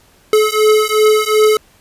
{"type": "beating tone pair", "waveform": "square", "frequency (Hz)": [428.1, 430.8], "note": ["A4", "A4"], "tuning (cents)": [-47, -37], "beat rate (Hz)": 2.7, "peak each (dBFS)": -13, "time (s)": [0.33, 1.57], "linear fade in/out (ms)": 2, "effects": ["pink hiss -50 dBFS RMS until 1.8 s", "resampled to 32000 Hz"]}